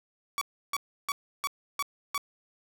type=tone bursts; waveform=sawtooth; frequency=1135 Hz; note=C#6; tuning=41 cents sharp; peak=-24 dBFS; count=6; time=0.38-2.178 s; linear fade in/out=0 ms; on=33 ms; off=320 ms; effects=none